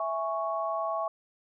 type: chord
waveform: sine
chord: C# minor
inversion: first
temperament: equal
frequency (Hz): 659.3 / 830.6 / 1108.7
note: E5 / G#5 / C#6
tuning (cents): 0 / 0 / 0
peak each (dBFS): -31 / -36 / -32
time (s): 0-1.08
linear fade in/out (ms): 2
effects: none